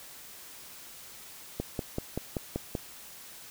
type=click train; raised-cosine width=2 ms; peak=-17 dBFS; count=7; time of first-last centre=1.6-2.752 s; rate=5.21 Hz; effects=white hiss -48 dBFS RMS until 3.5 s